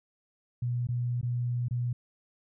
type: tone with dropouts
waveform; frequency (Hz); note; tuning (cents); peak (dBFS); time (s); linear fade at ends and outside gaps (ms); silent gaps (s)
sine; 121.7; B2; -25; -27; 0.62-1.93; 5; 0.871-0.887 / 1.213-1.229 / 1.684-1.709
effects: none